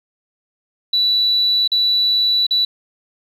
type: tone with dropouts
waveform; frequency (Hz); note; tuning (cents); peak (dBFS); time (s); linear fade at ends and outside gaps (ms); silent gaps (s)
sine; 3951; B7; 0; -12; 0.93-2.65; 5; 1.677-1.717 / 2.467-2.508
effects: tanh soft clip ceiling -8 dBFS + 9-bit